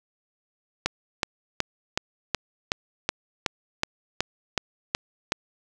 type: click train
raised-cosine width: 0.2 ms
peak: -5 dBFS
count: 13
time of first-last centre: 0.86-5.321 s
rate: 2.69 Hz
effects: none